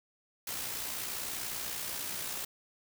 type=noise with amplitude modulation; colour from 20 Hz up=white; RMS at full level=-36 dBFS; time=0.47-2.45 s; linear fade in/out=5 ms; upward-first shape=sine; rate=60.5 Hz; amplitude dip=40%; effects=none